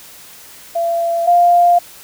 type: tone pair in turn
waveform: sine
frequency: 678 / 699.5 Hz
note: E5 / F5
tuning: +49 / +3 cents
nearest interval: minor second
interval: 54 cents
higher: second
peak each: -14 / -7 dBFS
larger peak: second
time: 0.75-1.27 / 1.27-1.79 s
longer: neither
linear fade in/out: 10 ms
effects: white hiss -39 dBFS RMS until 2.03 s